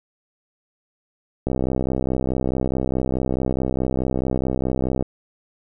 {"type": "click train", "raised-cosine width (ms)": 2, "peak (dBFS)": -9, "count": 231, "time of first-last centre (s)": [1.47, 5.025], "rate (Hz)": 64.7, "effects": []}